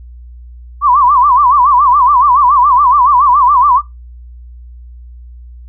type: tone with vibrato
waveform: sine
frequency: 1073 Hz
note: C6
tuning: 43 cents sharp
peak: -5 dBFS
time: 0.81-3.82 s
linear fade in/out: 50 ms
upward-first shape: sine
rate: 7.1 Hz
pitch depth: 180 cents each way
effects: noise-tail reverb RT60 0.2 s tail -22 dB re dry + added 60 Hz sine -30 dBFS peak until 5.68 s